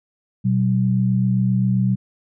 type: tone pair together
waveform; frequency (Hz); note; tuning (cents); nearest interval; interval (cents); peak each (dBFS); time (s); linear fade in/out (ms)
sine; 122.66 / 190.3; B2 / F#3; -11 / +49; minor sixth; 760; -18; 0.44-1.96; 20
effects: none